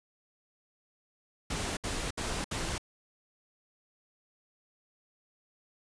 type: noise bursts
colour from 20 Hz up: pink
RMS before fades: -34 dBFS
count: 4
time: 1.5-2.781 s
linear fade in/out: 5 ms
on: 270 ms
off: 67 ms
effects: resampled to 22050 Hz